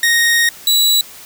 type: tone pair in turn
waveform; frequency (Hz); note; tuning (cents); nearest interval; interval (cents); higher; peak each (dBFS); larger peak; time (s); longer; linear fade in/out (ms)
sawtooth; 1864.7 / 3927; A#6 / B7; 0 / -11; octave + minor second; 1289; second; -7; neither; 0.03-0.49 / 0.67-1.01; first; 2
effects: white hiss -37 dBFS RMS until 1.25 s